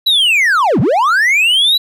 triangle linear two-way sweep, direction down then up, 3992 to 106.4 to 3992 Hz, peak -7 dBFS, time 0.06-1.78 s, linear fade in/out 10 ms, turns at 0.8 s, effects none

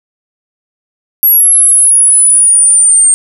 sine linear sweep, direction down, 11520 to 8590 Hz, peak -3 dBFS, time 1.23-3.14 s, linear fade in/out 0 ms, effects none

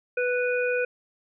harmonic tone, 493.9 Hz, B4, in tune, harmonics 1 / 3 / 5, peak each -24 / -29 / -31 dBFS, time 0.17-0.85 s, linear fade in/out 5 ms, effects none

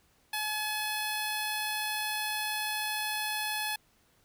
5% pulse tone with notch filter, 853 Hz, G#5, 46 cents sharp, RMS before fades -33 dBFS, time 0.33-3.76 s, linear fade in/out 5 ms, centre 7000 Hz, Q 0.71, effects pink hiss -67 dBFS RMS until 4.24 s

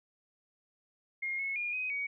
sine tone with pitch steps, 2135 / 2188 / 2423 / 2513 / 2251 Hz, C7 / C#7 / D#7 / D#7 / C#7, +34 / -23 / -47 / +17 / +26 cents, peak -32 dBFS, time 1.22-2.07 s, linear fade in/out 10 ms, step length 170 ms, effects none

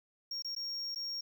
triangle tone with dropouts, 5560 Hz, F8, 9 cents flat, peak -35 dBFS, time 0.31-1.21 s, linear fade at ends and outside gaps 5 ms, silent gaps 0.423-0.446 / 0.551-0.563 / 0.948-0.958 s, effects 11-bit

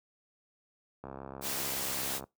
click train, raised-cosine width 1 ms, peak -28 dBFS, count 82, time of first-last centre 1.04-2.24 s, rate 67.5 Hz
white noise, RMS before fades -35 dBFS, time 1.41-2.21 s, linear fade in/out 50 ms
effects noise-tail reverb RT60 0.2 s tail -23 dB re dry + high-pass 80 Hz 12 dB/octave

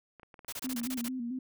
clicks, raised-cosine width 0.5 ms, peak -36 dBFS, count 11, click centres 0.197 / 0.232 / 0.342 / 0.392 / 0.447 / 0.486 / 0.625 / 0.669 / 0.783 / 0.815 / 0.854 s
white noise bursts, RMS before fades -39 dBFS, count 9, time 0.48-1.085 s, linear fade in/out 5 ms, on 45 ms, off 25 ms
sine tone with vibrato, 246.9 Hz, B3, in tune, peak -33 dBFS, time 0.64-1.39 s, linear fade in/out 5 ms, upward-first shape square, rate 4.5 Hz, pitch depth 74 cents each way
effects none

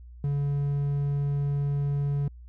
triangle tone, 142.3 Hz, C#3, 46 cents sharp, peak -22 dBFS, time 0.24-2.28 s, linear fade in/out 2 ms, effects added 60 Hz sine -43 dBFS peak until 2.48 s

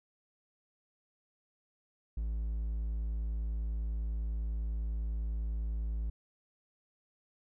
triangle tone, 55 Hz, A1, in tune, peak -30 dBFS, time 2.17-6.1 s, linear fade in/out 5 ms, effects none

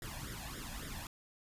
pink noise with flanger, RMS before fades -44 dBFS, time 0.02-1.07 s, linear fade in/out 2 ms, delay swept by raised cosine 0.56 to 1.2 ms, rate 3.6 Hz, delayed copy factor +0.8, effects resampled to 32000 Hz

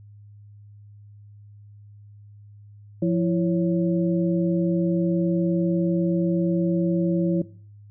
sine tone cluster, 174.6 / 333.9 / 554 Hz, F3 / E4 / C#5, 0 / +22 / -1 cents, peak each -21 / -23 / -29 dBFS, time 3.02-7.42 s, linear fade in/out 5 ms, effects noise-tail reverb RT60 0.5 s tail -20 dB re dry + added 103 Hz sine -44 dBFS peak until 7.9 s

